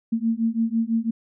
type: beating tone pair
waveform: sine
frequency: 224.4 / 230.4 Hz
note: A3 / A#3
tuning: +34 / -20 cents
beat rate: 6 Hz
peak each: -23 dBFS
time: 0.12-1.11 s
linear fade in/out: 10 ms
effects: none